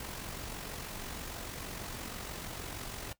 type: noise with amplitude modulation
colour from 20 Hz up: pink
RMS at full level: -40 dBFS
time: 0-3.13 s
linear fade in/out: 2 ms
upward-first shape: sine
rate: 46.3 Hz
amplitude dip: 45%
effects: noise-tail reverb RT60 0.1 s tail -17 dB re dry